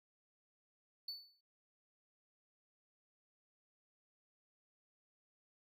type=tone with exponential decay; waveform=triangle; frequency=4481 Hz; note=C#8; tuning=18 cents sharp; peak=-38 dBFS; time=1.08-1.41 s; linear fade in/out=5 ms; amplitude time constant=70 ms; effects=noise-tail reverb RT60 0.2 s tail -26 dB re dry